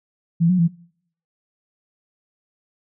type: tone with pitch steps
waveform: sine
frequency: 167.6 / 182.3 / 168.3 Hz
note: E3 / F#3 / E3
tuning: +29 / -25 / +36 cents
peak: -13 dBFS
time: 0.4-0.682 s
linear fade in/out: 20 ms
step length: 94 ms
effects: noise-tail reverb RT60 0.6 s tail -21 dB re dry